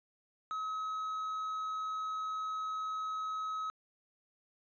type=tone; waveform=triangle; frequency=1279 Hz; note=D#6; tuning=47 cents sharp; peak=-33 dBFS; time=0.51-3.7 s; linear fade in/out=0 ms; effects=resampled to 16000 Hz